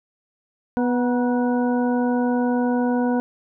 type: harmonic tone with a mistuned harmonic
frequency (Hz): 246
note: B3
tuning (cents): -7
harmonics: 1 / 2 / 3 / 4 / 6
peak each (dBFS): -19 / -25 / -29 / -31 / -35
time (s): 0.77-3.2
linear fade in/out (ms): 0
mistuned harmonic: 4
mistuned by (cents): -46
effects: none